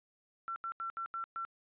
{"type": "tone bursts at uneven times", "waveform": "sine", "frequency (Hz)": 1349, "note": "E6", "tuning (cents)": 40, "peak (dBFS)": -36, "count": 6, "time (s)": [[0.48, 0.56], [0.64, 0.72], [0.8, 0.9], [0.97, 1.06], [1.14, 1.24], [1.36, 1.45]], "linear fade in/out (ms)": 0, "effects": ["resampled to 8000 Hz"]}